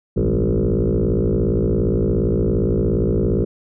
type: tone with frequency modulation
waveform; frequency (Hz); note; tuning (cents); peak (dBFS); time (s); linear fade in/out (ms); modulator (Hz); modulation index
sine; 136.7; C#3; -24; -14; 0.16-3.45; 10; 57.3; 5.7
effects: tanh soft clip ceiling -10 dBFS